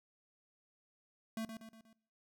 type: tone with echo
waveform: square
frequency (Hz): 223.1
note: A3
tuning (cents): +24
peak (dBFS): -38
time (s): 1.37-1.45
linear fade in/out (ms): 2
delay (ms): 120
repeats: 4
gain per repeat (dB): -6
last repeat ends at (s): 1.93
effects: noise-tail reverb RT60 0.6 s tail -21 dB re dry